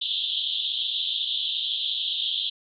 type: band-pass noise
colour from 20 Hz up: pink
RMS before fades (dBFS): -28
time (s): 0.01-2.5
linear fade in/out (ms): 10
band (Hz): 3100 to 3800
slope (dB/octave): 96
effects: none